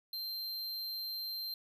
square tone, 4147 Hz, C8, 16 cents flat, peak -38 dBFS, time 0.13-1.54 s, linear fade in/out 2 ms, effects none

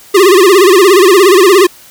square tone with vibrato, 378.5 Hz, F#4, 39 cents sharp, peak -3 dBFS, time 0.14-1.67 s, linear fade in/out 10 ms, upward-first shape sine, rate 17 Hz, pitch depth 150 cents each way, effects white hiss -38 dBFS RMS until 1.9 s

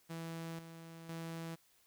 sawtooth tone with tremolo, 164.81 Hz, E3, in tune, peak -38 dBFS, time 0.09-1.56 s, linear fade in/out 20 ms, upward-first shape square, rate 1 Hz, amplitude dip 60%, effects white hiss -70 dBFS RMS until 1.86 s

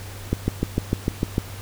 click train, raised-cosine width 3 ms, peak -7 dBFS, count 8, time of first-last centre 0.33-1.381 s, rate 6.66 Hz, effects added 98 Hz sine -35 dBFS peak until 1.61 s + pink hiss -40 dBFS RMS until 1.61 s

